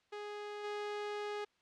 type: tone with level steps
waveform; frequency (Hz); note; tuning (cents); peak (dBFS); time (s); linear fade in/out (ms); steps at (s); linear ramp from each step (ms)
sawtooth; 415.3; G#4; 0; -38 / -34; 0.12-1.45; 10; 0.63; 20
effects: white hiss -74 dBFS RMS until 1.61 s + low-pass 4000 Hz 12 dB/octave